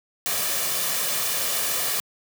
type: noise with comb filter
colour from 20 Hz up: white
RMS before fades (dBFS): -25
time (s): 0.26-2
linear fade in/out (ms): 0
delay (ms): 1.7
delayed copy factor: +0.5
effects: high-pass 150 Hz 12 dB/octave